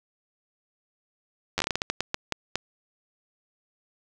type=slowing click train; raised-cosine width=0.2 ms; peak=-8 dBFS; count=14; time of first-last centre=1.58-2.556 s; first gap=10 ms; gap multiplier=1.3; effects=none